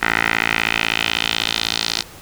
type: tone with band-pass filter sweep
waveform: 10% pulse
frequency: 56.1 Hz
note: A1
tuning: 34 cents sharp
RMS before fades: -20 dBFS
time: 0.01-2.03 s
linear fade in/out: 20 ms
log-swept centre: 1800 to 4500 Hz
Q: 2.5
effects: pink hiss -40 dBFS RMS until 2.21 s